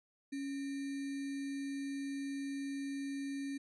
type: tone with sample-and-hold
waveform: sine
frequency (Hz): 277.2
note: C#4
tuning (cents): 0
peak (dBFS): -37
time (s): 0.32-3.58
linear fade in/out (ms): 10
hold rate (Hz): 2100
effects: resampled to 24000 Hz